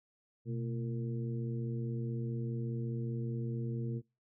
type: harmonic tone with a mistuned harmonic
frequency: 114.5 Hz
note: A#2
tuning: 31 cents flat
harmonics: 1 / 2 / 3 / 4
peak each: -35 / -41 / -45 / -47 dBFS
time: 0.45-4.02 s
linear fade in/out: 50 ms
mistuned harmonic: 1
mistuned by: +140 cents
effects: noise-tail reverb RT60 0.3 s tail -26 dB re dry